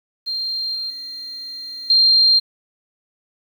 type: tone with level steps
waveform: sine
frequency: 4186 Hz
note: C8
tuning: in tune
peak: -21 / -23 / -29 / -10 dBFS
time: 0.26-2.4 s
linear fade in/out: 20 ms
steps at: 0.75 / 0.9 / 1.9 s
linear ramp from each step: 2 ms
effects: 8-bit